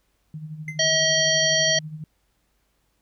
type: tone with tremolo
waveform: sine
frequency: 154.7 Hz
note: D#3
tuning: 10 cents flat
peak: -30 dBFS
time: 0.34-2.04 s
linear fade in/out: 2 ms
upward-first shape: sine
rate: 12 Hz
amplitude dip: 60%
type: tone with exponential decay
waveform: triangle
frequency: 2069 Hz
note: C7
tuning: 20 cents flat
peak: -25 dBFS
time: 0.68-0.83 s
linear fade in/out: 2 ms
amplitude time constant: 31 ms
type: harmonic tone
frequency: 638 Hz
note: D#5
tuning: 43 cents sharp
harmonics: 1 / 3 / 5 / 7 / 9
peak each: -24 / -24 / -24 / -24 / -24 dBFS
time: 0.79-1.79 s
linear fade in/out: 5 ms
effects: added 50 Hz sine -70 dBFS peak until 3.01 s + pink hiss -70 dBFS RMS until 3.01 s